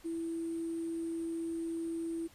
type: tone with sample-and-hold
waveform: sine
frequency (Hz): 330.8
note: E4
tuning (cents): +6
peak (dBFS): -34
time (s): 0.04-2.28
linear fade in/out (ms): 20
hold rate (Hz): 8820
effects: pink hiss -60 dBFS RMS until 2.34 s + resampled to 32000 Hz